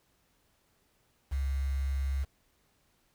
sine tone with quantisation, 68 Hz, C#2, 33 cents flat, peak -28 dBFS, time 1.31-2.25 s, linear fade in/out 20 ms, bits 8, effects pink hiss -71 dBFS RMS until 3.14 s

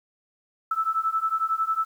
sine beating tone pair, 1309 / 1320 Hz, E6 / E6, -13 / +2 cents, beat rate 11 Hz, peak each -26 / -25 dBFS, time 0.71-1.85 s, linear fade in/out 5 ms, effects 9-bit

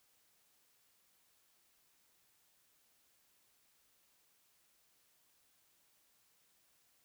silence, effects white hiss -73 dBFS RMS until 7.04 s

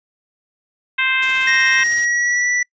harmonic tone, 523 Hz, C5, 1 cent flat, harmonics 2 / 3 / 4 / 5 / 6 / 7, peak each -27 / -20 / -19 / -20 / -27 / -30 dBFS, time 0.98-1.84 s, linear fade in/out 10 ms
white noise with tremolo, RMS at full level -31 dBFS, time 1.22-2.05 s, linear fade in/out 5 ms, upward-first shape triangle, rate 16 Hz, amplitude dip 50%
square tone with pitch glide, 1864.7 to 1964.2 Hz, A#6 to B6, 0 to -10 cents, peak -16 dBFS, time 1.47-2.63 s, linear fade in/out 5 ms, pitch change +90 cents, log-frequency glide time 1.7-2.49 s
effects noise-tail reverb RT60 0.1 s tail -26 dB re dry + resampled to 16000 Hz

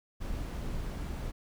brown noise, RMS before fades -36 dBFS, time 0.2-1.32 s, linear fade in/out 20 ms, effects none

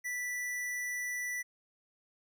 square tone, 1971 Hz, B6, 4 cents flat, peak -35 dBFS, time 0.04-1.43 s, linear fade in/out 20 ms, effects none

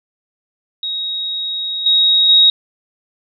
sine tone with level steps, 3782 Hz, A#7, 24 cents sharp, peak -19 / -9 / -6 dBFS, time 0.83-2.5 s, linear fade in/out 2 ms, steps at 1.86 / 2.29 s, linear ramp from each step 2 ms, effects none

